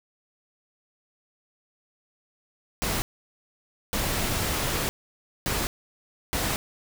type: noise bursts at uneven times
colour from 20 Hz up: pink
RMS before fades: -27 dBFS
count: 4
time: 2.82-3.02 / 3.93-4.89 / 5.46-5.67 / 6.33-6.56 s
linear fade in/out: 0 ms
effects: none